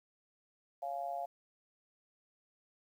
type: tone with amplitude modulation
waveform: sine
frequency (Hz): 698.5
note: F5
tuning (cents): 0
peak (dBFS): -32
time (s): 0.82-1.26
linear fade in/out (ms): 10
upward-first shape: sine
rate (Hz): 142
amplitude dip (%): 90
effects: 11-bit